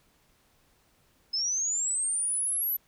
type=linear sweep; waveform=sine; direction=up; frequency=5100 to 12000 Hz; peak=-26 dBFS; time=1.33-2.77 s; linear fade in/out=10 ms; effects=pink hiss -66 dBFS RMS until 2.87 s